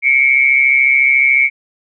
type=tone pair together; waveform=sine; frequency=2177 / 2311 Hz; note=C#7 / D7; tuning=-32 / -28 cents; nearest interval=minor second; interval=104 cents; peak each=-11 dBFS; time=0.02-1.5 s; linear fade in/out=50 ms; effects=none